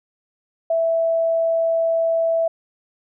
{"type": "tone", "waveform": "sine", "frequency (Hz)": 659.3, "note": "E5", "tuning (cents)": 0, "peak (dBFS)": -16, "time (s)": [0.7, 2.48], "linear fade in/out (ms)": 5, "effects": []}